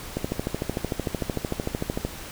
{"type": "click train", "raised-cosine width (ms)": 2, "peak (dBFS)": -12, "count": 26, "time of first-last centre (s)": [0.17, 2.05], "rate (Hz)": 13.3, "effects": ["pink hiss -39 dBFS RMS until 2.31 s"]}